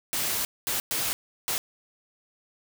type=noise bursts at uneven times; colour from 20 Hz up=white; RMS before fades=-28 dBFS; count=4; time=0.13-0.45 / 0.67-0.8 / 0.91-1.13 / 1.48-1.58 s; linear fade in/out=0 ms; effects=none